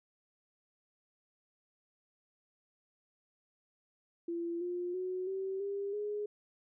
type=tone with pitch steps; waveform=sine; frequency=340 / 354 / 368.6 / 383.8 / 399.7 / 416.2 Hz; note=F4 / F4 / F#4 / G4 / G4 / G#4; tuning=-46 / +23 / -7 / -37 / +34 / +4 cents; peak=-34 dBFS; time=4.28-6.26 s; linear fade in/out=5 ms; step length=330 ms; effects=none